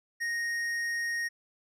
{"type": "tone with tanh clipping", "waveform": "sine", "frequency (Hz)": 1864.7, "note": "A#6", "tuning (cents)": 0, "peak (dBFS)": -31, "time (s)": [0.2, 1.29], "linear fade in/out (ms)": 20, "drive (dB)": 11, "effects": []}